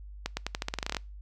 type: accelerating click train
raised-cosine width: 0.2 ms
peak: -13 dBFS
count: 14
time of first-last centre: 0.26-0.968 s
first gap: 110 ms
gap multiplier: 0.87
effects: noise-tail reverb RT60 0.3 s tail -26 dB re dry + added 50 Hz sine -42 dBFS peak until 1.21 s